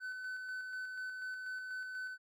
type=tone with tremolo; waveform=triangle; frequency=1512 Hz; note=F#6; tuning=37 cents sharp; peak=-37 dBFS; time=0-2.18 s; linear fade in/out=50 ms; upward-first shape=square; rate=4.1 Hz; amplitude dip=30%; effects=none